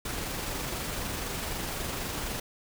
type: noise with amplitude modulation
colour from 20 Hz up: pink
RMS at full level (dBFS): -33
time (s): 0.05-2.4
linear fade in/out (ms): 5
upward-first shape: sine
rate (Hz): 24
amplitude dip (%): 25
effects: none